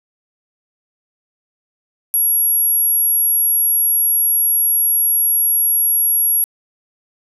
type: tone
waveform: sine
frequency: 11290 Hz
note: F9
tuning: 18 cents sharp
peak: -11 dBFS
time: 2.14-6.44 s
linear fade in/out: 0 ms
effects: tanh soft clip ceiling -8 dBFS + 8-bit